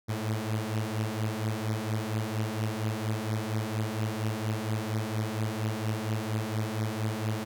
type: beating tone pair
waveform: sawtooth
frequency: 106.9 / 111.2 Hz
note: A2 / A2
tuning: -49 / +19 cents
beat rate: 4.3 Hz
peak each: -28 dBFS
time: 0.08-7.45 s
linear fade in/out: 20 ms
effects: none